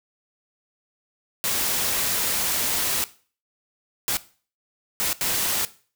white noise bursts at uneven times, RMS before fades -24 dBFS, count 4, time 1.44-3.04 / 4.08-4.17 / 5-5.13 / 5.21-5.65 s, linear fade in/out 0 ms, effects noise-tail reverb RT60 0.4 s tail -17 dB re dry

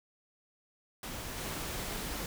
pink noise with level steps, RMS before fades -41 / -38 dBFS, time 1.03-2.26 s, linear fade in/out 2 ms, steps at 1.37 s, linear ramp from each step 10 ms, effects none

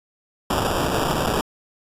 violet noise with sample-and-hold, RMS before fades -22 dBFS, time 0.5-1.41 s, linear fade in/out 2 ms, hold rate 2100 Hz, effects resampled to 32000 Hz

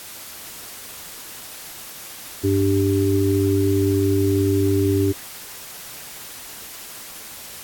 harmonic tone, 98 Hz, G2, in tune, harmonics 1 / 3 / 4, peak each -20 / -20 / -20 dBFS, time 2.43-5.13 s, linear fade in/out 20 ms, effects white hiss -37 dBFS RMS until 7.63 s + AAC 64 kbps

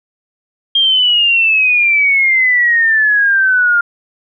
sine exponential sweep, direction down, 3223 to 1400 Hz, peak -8 dBFS, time 0.75-3.81 s, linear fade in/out 5 ms, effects none

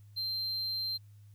triangle tone, 4140 Hz, C8, 19 cents flat, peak -31 dBFS, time 0.16-0.98 s, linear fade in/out 20 ms, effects added 103 Hz sine -52 dBFS peak until 1.34 s + white hiss -73 dBFS RMS until 1.34 s

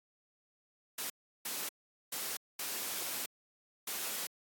white noise bursts at uneven times, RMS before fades -38 dBFS, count 5, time 0.98-1.1 / 1.45-1.69 / 2.12-2.37 / 2.59-3.26 / 3.87-4.27 s, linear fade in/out 5 ms, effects high-pass 200 Hz 12 dB/octave + AAC 64 kbps

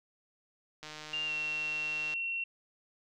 click train, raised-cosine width 0.2 ms, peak -27 dBFS, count 201, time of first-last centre 0.83-2.137 s, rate 153 Hz
sine tone with pitch glide, 2794 to 2725 Hz, F7 to F7, 0 to -43 cents, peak -32 dBFS, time 1.13-2.44 s, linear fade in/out 5 ms, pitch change -43 cents, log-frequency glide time 1.26-1.31 s
effects none

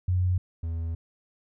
sine / triangle tone pair in turn, 91 / 82.48 Hz, F#2 / E2, -28 / +2 cents, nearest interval major second, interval 170 cents, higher first, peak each -21 / -26 dBFS, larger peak first, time 0.08-0.38 / 0.63-0.95 s, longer second, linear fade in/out 5 ms, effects none

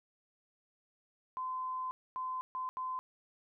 sine tone bursts at uneven times, 1027 Hz, C6, 33 cents flat, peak -35 dBFS, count 4, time 1.37-1.91 / 2.16-2.41 / 2.55-2.69 / 2.77-2.99 s, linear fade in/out 0 ms, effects none

